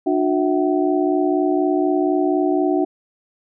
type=tone cluster; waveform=sine; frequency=298.2 / 362.3 / 657 / 754 Hz; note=D4 / F#4 / E5 / F#5; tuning=+27 / -36 / -6 / +32 cents; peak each=-19 / -19 / -25 / -25 dBFS; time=0.06-2.85 s; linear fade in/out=10 ms; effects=none